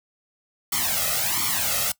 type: noise with flanger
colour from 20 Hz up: white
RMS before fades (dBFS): -24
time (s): 0.72-1.92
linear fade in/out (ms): 5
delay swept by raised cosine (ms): 0.9 to 1.57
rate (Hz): 1.4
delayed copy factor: +0.95
effects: noise-tail reverb RT60 0.1 s tail -21 dB re dry + high-pass 60 Hz 12 dB/octave